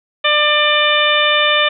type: harmonic tone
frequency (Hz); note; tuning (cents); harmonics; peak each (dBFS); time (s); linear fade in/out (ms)
596; D5; +25; 1 / 2 / 3 / 4 / 5 / 6; -18 / -18 / -18 / -18 / -18 / -18; 0.24-1.69; 10
effects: none